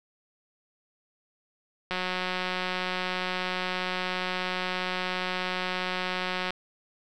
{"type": "click train", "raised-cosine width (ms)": 0.3, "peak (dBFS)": -14, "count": 842, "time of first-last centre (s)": [1.91, 6.506], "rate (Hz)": 183, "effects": []}